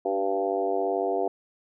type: harmonic tone with a mistuned harmonic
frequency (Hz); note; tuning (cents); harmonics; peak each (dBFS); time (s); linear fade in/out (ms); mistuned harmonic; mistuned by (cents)
98; G2; 0; 3 / 4 / 5 / 6 / 7 / 8 / 9; -35 / -28 / -30 / -38 / -28 / -36 / -41; 0.05-1.28; 5; 4; -19
effects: none

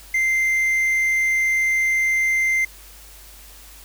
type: tone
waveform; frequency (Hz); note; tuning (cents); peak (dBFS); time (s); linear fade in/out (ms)
triangle; 2086; C7; -6; -15; 0.14-2.65; 5
effects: added 50 Hz sine -45 dBFS peak until 3.84 s + white hiss -45 dBFS RMS until 3.84 s

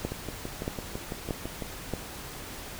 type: two click trains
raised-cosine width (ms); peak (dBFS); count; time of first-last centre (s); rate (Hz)
2; -16 / -20; 4 / 10; 0.05-1.937 / 0.12-1.623; 1.59 / 5.99
effects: pink hiss -41 dBFS RMS until 2.79 s

